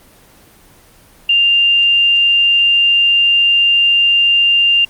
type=tone; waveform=sine; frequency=2794 Hz; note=F7; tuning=in tune; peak=-8 dBFS; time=1.29-4.85 s; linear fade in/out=5 ms; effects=pink hiss -45 dBFS RMS until 4.89 s + Opus 24 kbps